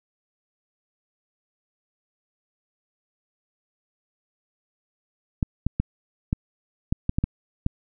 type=clicks; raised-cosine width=5 ms; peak=-9 dBFS; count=9; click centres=5.428 / 5.666 / 5.8 / 6.329 / 6.925 / 7.094 / 7.185 / 7.24 / 7.664 s; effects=none